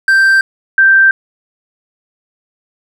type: tone pair in turn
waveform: triangle / sine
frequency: 1568 / 1568 Hz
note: G6 / G6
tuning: 0 / 0 cents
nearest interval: unison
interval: 0 cents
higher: neither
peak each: -4 dBFS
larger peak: neither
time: 0.08-0.41 / 0.78-1.11 s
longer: neither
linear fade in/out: 2 ms
effects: none